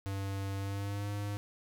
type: tone with pitch glide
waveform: square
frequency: 98 to 102.28 Hz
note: G2 to G#2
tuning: 0 to -26 cents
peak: -35 dBFS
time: 0.06-1.37 s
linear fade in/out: 0 ms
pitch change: +74 cents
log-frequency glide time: 0.58-1.09 s
effects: none